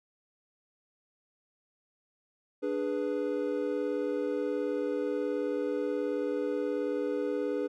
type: chord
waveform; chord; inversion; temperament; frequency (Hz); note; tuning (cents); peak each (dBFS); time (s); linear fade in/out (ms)
triangle; G# diminished; second; equal; 293.7 / 415.3 / 493.9; D4 / G#4 / B4; 0 / 0 / 0; -32 / -31 / -31; 2.62-7.68; 20
effects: none